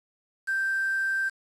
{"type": "tone with quantisation", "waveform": "sine", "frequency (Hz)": 1568, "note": "G6", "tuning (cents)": 0, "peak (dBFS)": -24, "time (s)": [0.47, 1.3], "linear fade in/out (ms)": 20, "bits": 7, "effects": ["resampled to 24000 Hz"]}